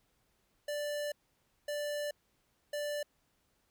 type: tone bursts at uneven times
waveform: square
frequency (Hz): 587.3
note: D5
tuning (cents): 0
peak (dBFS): -35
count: 3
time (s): 0.68-1.12 / 1.68-2.11 / 2.73-3.03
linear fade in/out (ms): 5
effects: pink hiss -75 dBFS RMS until 3.7 s